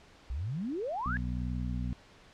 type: exponential sweep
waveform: sine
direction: up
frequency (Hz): 56.6 to 1743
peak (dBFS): -32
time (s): 0.3-1.17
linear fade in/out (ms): 0
type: harmonic tone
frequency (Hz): 61.3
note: B1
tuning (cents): -12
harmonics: 1 / 2 / 3 / 4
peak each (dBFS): -34 / -37 / -39 / -40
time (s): 1.06-1.93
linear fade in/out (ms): 0
effects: pink hiss -57 dBFS RMS until 2.33 s + low-pass 5000 Hz 12 dB/octave